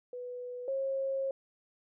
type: tone pair in turn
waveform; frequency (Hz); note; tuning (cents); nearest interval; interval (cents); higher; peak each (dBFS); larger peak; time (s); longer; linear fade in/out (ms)
sine; 493.9 / 539.6; B4 / C#5; 0 / -47; major second; 153; second; -38 / -30; second; 0.13-0.68 / 0.68-1.31; second; 2
effects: none